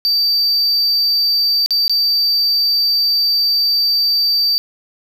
triangle tone with dropouts, 4641 Hz, D8, 21 cents flat, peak -11 dBFS, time 0.05-4.58 s, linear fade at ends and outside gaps 0 ms, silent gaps 1.661-1.707 / 1.88-1.896 s, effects none

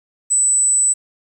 sine tone, 7980 Hz, B8, 17 cents sharp, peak -11 dBFS, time 0.3-0.94 s, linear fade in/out 20 ms, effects tanh soft clip ceiling -8 dBFS + 8-bit

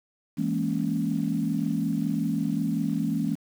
sine chord, A# half-diminished seventh, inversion second, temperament equal with one note detuned, 165.96 / 207.7 / 233.1 / 277.2 Hz, E3 / G#3 / A#3 / C#4, +12 / 0 / 0 / 0 cents, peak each -29 dBFS, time 0.37-3.36 s, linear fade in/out 20 ms, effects tanh soft clip ceiling -13 dBFS + 8-bit

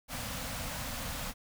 pink band-stop noise, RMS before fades -38 dBFS, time 0.08-1.34 s, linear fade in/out 50 ms, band 290 to 480 Hz, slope 96 dB/octave, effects none

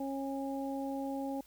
harmonic tone, 273.1 Hz, C#4, 26 cents flat, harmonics 1 / 2 / 3, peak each -36 / -41 / -42 dBFS, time 0-1.41 s, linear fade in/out 5 ms, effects added 50 Hz sine -65 dBFS peak until 1.46 s + white hiss -62 dBFS RMS until 1.46 s

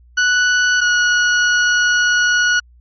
40% pulse tone pair in turn, 1480 / 1457.9 Hz, F#6 / F#6, 0 / -26 cents, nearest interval unison, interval 26 cents, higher first, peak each -11 dBFS, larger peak neither, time 0.17-0.81 / 0.81-2.6 s, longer second, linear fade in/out 10 ms, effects added 60 Hz sine -44 dBFS peak until 2.8 s + MP3 32 kbps

